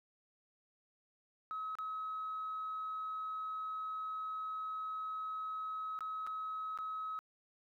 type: tone with dropouts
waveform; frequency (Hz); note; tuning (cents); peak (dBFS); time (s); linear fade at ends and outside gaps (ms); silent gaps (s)
sine; 1280; D#6; +49; -37; 1.51-7.19; 0; 1.753-1.786 / 5.99-6.007 / 6.266-6.272 / 6.775-6.787
effects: tanh soft clip ceiling -34 dBFS + 13-bit